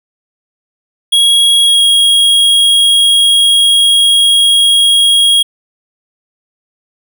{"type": "tone with pitch glide", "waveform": "square", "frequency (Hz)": [3310, 3285], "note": ["G#7", "G#7"], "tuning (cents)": [-6, -20], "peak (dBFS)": -6, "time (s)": [1.12, 5.43], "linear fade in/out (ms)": 10, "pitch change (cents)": -14, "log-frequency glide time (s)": [1.63, 1.82], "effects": []}